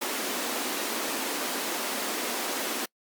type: high-pass noise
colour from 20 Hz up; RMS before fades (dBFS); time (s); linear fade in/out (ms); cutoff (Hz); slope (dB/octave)
pink; -31; 0.01-2.86; 10; 230; 48
effects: noise-tail reverb RT60 0.1 s tail -26 dB re dry + Opus 48 kbps